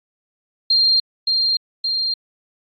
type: tone with echo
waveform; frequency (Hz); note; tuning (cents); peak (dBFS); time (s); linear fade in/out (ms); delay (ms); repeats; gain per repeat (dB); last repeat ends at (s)
sine; 4192; C8; +2; -12; 0.7-1; 5; 570; 2; -3; 2.14
effects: AAC 64 kbps